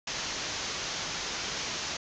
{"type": "low-pass noise", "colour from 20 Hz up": "white", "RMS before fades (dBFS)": -35, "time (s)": [0.07, 1.97], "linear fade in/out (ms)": 5, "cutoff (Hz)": 6800, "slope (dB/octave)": 96, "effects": []}